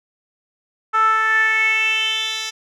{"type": "tone with band-pass filter sweep", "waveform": "10% pulse", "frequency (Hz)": 440, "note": "A4", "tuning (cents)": 0, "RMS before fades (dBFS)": -18, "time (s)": [0.93, 2.51], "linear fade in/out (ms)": 20, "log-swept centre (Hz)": [1200, 4500], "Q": 5.9, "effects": []}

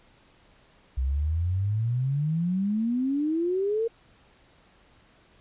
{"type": "exponential sweep", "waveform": "sine", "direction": "up", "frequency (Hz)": [62.4, 466.2], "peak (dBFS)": -23, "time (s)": [0.97, 3.88], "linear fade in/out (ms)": 10, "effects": ["pink hiss -59 dBFS RMS until 5.4 s", "resampled to 8000 Hz"]}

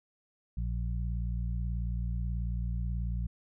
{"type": "harmonic tone", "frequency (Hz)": 58.4, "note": "A#1", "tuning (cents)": 4, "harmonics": [1, 2, 3], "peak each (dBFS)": [-31, -37, -41], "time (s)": [0.57, 3.27], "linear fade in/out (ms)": 5, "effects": []}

